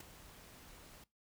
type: noise with ADSR envelope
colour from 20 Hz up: pink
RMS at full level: -45 dBFS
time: 0-1.04 s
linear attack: 6 ms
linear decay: 8 ms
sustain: -12 dB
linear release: 4 ms
effects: noise-tail reverb RT60 0.2 s tail -20 dB re dry